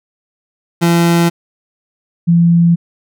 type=tone pair in turn; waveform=30% pulse / sine; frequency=170 / 170 Hz; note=F3 / F3; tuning=-46 / -46 cents; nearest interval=unison; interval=0 cents; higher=neither; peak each=-6 dBFS; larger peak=neither; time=0.81-1.3 / 2.27-2.76 s; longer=neither; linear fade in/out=20 ms; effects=none